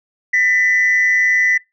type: tone pair together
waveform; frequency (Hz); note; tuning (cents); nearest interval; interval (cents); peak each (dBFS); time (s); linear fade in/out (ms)
sine; 1800 / 1989.4; A6 / B6; +39 / +12; major second; 173; -18 / -11; 0.33-1.58; 10
effects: noise-tail reverb RT60 0.2 s tail -24 dB re dry + tanh soft clip ceiling -7 dBFS